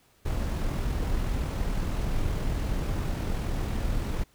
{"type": "noise with amplitude modulation", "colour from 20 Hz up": "brown", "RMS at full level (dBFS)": -27, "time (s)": [0.25, 4.24], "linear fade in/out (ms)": 10, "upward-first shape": "sine", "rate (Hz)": 41.4, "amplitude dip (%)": 25, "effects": ["pink hiss -63 dBFS RMS until 4.34 s"]}